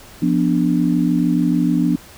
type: chord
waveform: sine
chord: B diminished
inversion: second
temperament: equal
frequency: 174.61 / 246.9 / 293.7 Hz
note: F3 / B3 / D4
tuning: 0 / 0 / 0 cents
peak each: -18 dBFS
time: 0.22-1.96 s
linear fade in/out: 5 ms
effects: pink hiss -42 dBFS RMS until 2.17 s